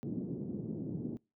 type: band-pass noise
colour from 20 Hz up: pink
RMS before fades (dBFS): -39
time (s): 0.03-1.17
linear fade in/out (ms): 0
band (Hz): 140 to 340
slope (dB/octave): 24
effects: noise-tail reverb RT60 0.3 s tail -26 dB re dry